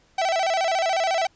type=tone with vibrato; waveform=45% pulse; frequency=712 Hz; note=F5; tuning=33 cents sharp; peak=-20 dBFS; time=0.18-1.27 s; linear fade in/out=5 ms; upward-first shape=square; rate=14 Hz; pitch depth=130 cents each way; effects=pink hiss -60 dBFS RMS until 1.35 s + resampled to 16000 Hz